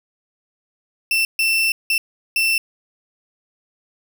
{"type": "tone bursts at uneven times", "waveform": "35% pulse", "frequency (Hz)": 2681, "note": "E7", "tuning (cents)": 29, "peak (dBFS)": -14, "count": 4, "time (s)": [[1.11, 1.25], [1.39, 1.72], [1.9, 1.98], [2.36, 2.58]], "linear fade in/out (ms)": 2, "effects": []}